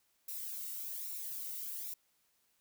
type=noise with flanger; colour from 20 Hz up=violet; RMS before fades=-42 dBFS; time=0.28-1.94 s; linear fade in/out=5 ms; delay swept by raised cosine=0.62 to 1.22 ms; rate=1.2 Hz; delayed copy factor=-0.5; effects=white hiss -75 dBFS RMS until 2.6 s